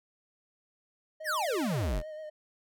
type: tone with vibrato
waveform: triangle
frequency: 619 Hz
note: D#5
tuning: 9 cents flat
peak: -37 dBFS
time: 1.2-2.3 s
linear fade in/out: 10 ms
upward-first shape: sine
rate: 8.2 Hz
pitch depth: 30 cents each way
type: exponential sweep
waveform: square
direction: down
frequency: 2051 to 34.54 Hz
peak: -29 dBFS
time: 1.24-2.03 s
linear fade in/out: 50 ms
effects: none